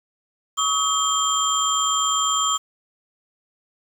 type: tone cluster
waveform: sine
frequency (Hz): 1132 / 1272 / 3184 / 7220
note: C#6 / D#6 / G7 / A8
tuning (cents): +36 / +38 / +26 / +44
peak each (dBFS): -24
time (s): 0.57-2.58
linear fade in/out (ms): 20
effects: 7-bit